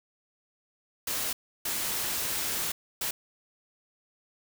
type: noise bursts at uneven times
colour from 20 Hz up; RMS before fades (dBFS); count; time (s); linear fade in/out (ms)
white; -31; 3; 1.07-1.33 / 1.65-2.72 / 3.01-3.11; 5
effects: none